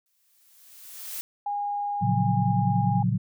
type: noise with exponential growth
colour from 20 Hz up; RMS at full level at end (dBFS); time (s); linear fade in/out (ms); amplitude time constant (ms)
blue; -33; 0.06-1.21; 0; 250
type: tone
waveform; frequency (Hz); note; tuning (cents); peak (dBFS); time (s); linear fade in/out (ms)
sine; 817; G#5; -29; -26; 1.46-3.03; 5
type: chord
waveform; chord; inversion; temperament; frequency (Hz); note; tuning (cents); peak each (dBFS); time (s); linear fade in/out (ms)
sine; Gb major seventh; first; equal with one note detuned; 114.47 / 138.59 / 174.61 / 185; Bb2 / Db3 / F3 / Gb3; -31 / 0 / 0 / 0; -25 / -27 / -29 / -27; 2.01-3.18; 20
effects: none